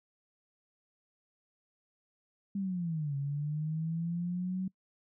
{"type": "linear two-way sweep", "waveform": "sine", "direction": "down then up", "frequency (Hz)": [201.2, 138.3, 189.3], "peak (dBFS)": -31, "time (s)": [2.55, 4.68], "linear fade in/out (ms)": 5, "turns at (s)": 3.16, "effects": ["noise-tail reverb RT60 0.1 s tail -24 dB re dry"]}